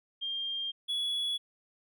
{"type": "tone pair in turn", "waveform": ["sine", "triangle"], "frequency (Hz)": [3200, 3384], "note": ["G7", "G#7"], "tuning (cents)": [35, 32], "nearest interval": "minor second", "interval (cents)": 97, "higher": "second", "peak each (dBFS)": [-32, -28], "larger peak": "second", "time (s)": [[0.21, 0.72], [0.88, 1.38]], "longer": "first", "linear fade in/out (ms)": 20, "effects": []}